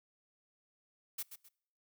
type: noise with echo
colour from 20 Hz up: blue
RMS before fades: -39 dBFS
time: 1.18-1.23 s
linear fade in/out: 10 ms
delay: 130 ms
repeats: 2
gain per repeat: -10 dB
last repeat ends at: 1.49 s
effects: noise-tail reverb RT60 0.7 s tail -25 dB re dry